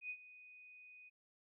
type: tone with ADSR envelope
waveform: sine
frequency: 2489 Hz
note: D#7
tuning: in tune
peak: -40 dBFS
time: 0.01-1.1 s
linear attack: 87 ms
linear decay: 67 ms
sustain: -16 dB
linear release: 21 ms
effects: none